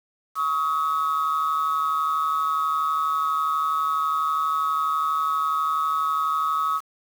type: tone pair together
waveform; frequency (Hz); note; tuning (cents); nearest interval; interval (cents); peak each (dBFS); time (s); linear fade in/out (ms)
sine; 1121 / 1273.2; C#6 / D#6; +19 / +39; major second; 220; -24 / -21; 0.35-6.81; 50
effects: tanh soft clip ceiling -16 dBFS + 7-bit